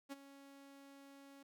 sawtooth tone with ADSR envelope, 277.2 Hz, C#4, in tune, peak -39 dBFS, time 0.09-1.43 s, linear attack 31 ms, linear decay 25 ms, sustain -14 dB, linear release 6 ms, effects none

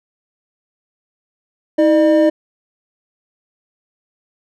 triangle tone pair together, 320 / 603 Hz, D#4 / D5, +49 / +46 cents, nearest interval major seventh, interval 1097 cents, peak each -10 dBFS, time 1.78-2.3 s, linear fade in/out 10 ms, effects none

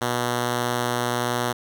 5% pulse tone, 121.4 Hz, B2, 29 cents flat, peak -11 dBFS, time 0.01-1.53 s, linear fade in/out 10 ms, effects none

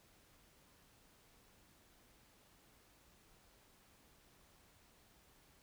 silence, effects pink hiss -68 dBFS RMS until 5.62 s

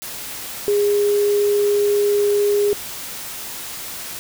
sine tone in noise, 410 Hz, G#4, 22 cents flat, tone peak -14 dBFS, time 0.68-2.73 s, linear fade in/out 0 ms, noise white, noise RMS -31 dBFS, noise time 0.02-4.19 s, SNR +14 dB, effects none

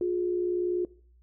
sine tone pair together, 356.6 / 417.1 Hz, F4 / G#4, +36 / +7 cents, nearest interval minor third, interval 271 cents, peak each -25 / -34 dBFS, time 0.01-0.85 s, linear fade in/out 2 ms, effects noise-tail reverb RT60 0.5 s tail -20 dB re dry + added 60 Hz sine -56 dBFS peak until 1.22 s

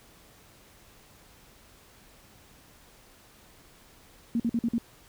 sine tone bursts, 233.1 Hz, A#3, in tune, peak -23 dBFS, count 5, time 4.35-4.782 s, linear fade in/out 2 ms, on 48 ms, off 48 ms, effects pink hiss -56 dBFS RMS until 5.08 s

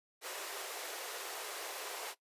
pink high-pass noise, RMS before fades -43 dBFS, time 0.21-2.15 s, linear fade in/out 50 ms, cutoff 380 Hz, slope 48 dB/octave, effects noise-tail reverb RT60 0.1 s tail -17 dB re dry + resampled to 32000 Hz

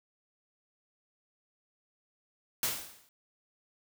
white noise with exponential decay, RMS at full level -28 dBFS, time 2.63-3.09 s, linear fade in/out 1 ms, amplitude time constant 100 ms, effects none

